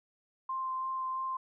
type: tone with vibrato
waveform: sine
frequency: 1046.5 Hz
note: C6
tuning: in tune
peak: -32 dBFS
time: 0.49-1.37 s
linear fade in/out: 5 ms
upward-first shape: sine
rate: 3 Hz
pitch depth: 9 cents each way
effects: none